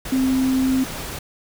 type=tone in noise; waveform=sine; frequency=261.6 Hz; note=C4; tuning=in tune; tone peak=-16 dBFS; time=0.12-0.84 s; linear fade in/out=5 ms; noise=pink; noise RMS=-31 dBFS; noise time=0.05-1.19 s; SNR=+12 dB; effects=none